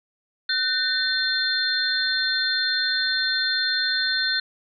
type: tone cluster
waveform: sine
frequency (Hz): 1513 / 1817 / 3574 / 4194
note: F#6 / A#6 / A7 / C8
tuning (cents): +38 / -45 / +26 / +3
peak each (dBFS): -25 / -30 / -28 / -24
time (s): 0.49-4.4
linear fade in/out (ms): 5
effects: none